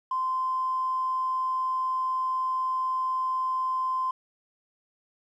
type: tone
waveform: triangle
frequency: 1036 Hz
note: C6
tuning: 17 cents flat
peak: -21 dBFS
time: 0.11-4.11 s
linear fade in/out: 5 ms
effects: tanh soft clip ceiling -23 dBFS